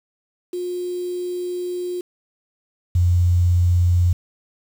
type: tone pair in turn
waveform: sine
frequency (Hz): 357.4 / 88.37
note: F4 / F2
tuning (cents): +40 / +21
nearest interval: 2 octaves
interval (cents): 2419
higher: first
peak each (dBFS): -23 / -13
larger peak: second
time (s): 0.53-2.01 / 2.95-4.13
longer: first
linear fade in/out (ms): 5
effects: 7-bit